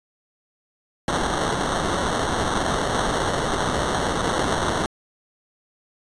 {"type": "noise with sample-and-hold", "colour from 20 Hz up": "violet", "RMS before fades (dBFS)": -23, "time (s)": [1.08, 4.86], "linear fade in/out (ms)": 2, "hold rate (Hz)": 2450, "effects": ["resampled to 22050 Hz"]}